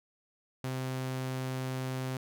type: tone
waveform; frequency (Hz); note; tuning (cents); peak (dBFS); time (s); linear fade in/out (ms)
sawtooth; 130; C3; -11; -29; 0.64-2.17; 2
effects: none